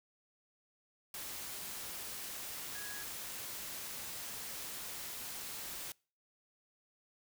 sine tone in noise, 1661.2 Hz, G#6, in tune, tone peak -47 dBFS, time 2.75-3.03 s, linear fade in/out 2 ms, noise white, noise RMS -44 dBFS, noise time 1.14-5.92 s, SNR -6 dB, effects noise-tail reverb RT60 0.4 s tail -26 dB re dry

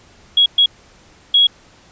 sine tone bursts at uneven times, 3322 Hz, G#7, in tune, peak -8 dBFS, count 3, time 0.37-0.46 / 0.58-0.66 / 1.34-1.47 s, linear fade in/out 5 ms, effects pink hiss -48 dBFS RMS until 1.91 s + resampled to 16000 Hz

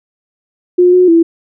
sine tone with pitch steps, 357.8 / 363.6 / 332.9 Hz, F4 / F#4 / E4, +42 / -30 / +17 cents, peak -4 dBFS, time 0.78-1.23 s, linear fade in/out 10 ms, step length 150 ms, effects none

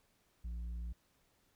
sine tone with tanh clipping, 58.27 Hz, A#1, in tune, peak -40 dBFS, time 0.44-0.93 s, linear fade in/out 10 ms, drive 5 dB, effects pink hiss -74 dBFS RMS until 1.55 s

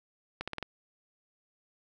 accelerating click train, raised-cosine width 0.3 ms, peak -19 dBFS, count 5, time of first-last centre 0.41-0.627 s, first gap 66 ms, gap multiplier 0.87, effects none

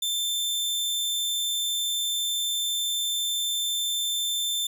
sawtooth tone, 3554 Hz, A7, 17 cents sharp, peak -22 dBFS, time 0.02-4.67 s, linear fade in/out 5 ms, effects none

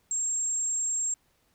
sine tone, 7490 Hz, A#8, 7 cents sharp, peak -26 dBFS, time 0.11-1.14 s, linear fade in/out 2 ms, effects pink hiss -69 dBFS RMS until 1.54 s

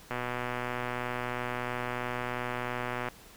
click train, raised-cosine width 0.5 ms, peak -18 dBFS, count 367, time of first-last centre 0.11-3.086 s, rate 123 Hz, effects pink hiss -53 dBFS RMS until 3.36 s

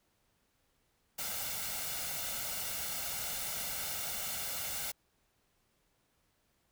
white noise with comb filter, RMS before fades -38 dBFS, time 1.18-4.92 s, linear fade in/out 10 ms, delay 1.4 ms, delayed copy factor +0.6, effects pink hiss -75 dBFS RMS until 6.71 s

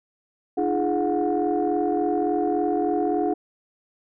sine tone cluster, 297.5 / 341 / 418.7 / 726 Hz, D4 / F4 / G#4 / F#5, +22 / -41 / +14 / -33 cents, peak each -25 dBFS, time 0.57-3.34 s, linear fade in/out 10 ms, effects tanh soft clip ceiling -13 dBFS

